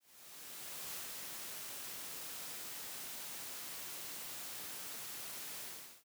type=noise with ADSR envelope; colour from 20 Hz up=white; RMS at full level=-44 dBFS; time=0-6.04 s; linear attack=960 ms; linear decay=100 ms; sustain=-2 dB; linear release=390 ms; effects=high-pass 100 Hz 12 dB/octave